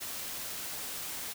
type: noise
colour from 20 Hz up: white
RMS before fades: -39 dBFS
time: 0-1.34 s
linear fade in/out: 20 ms
effects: none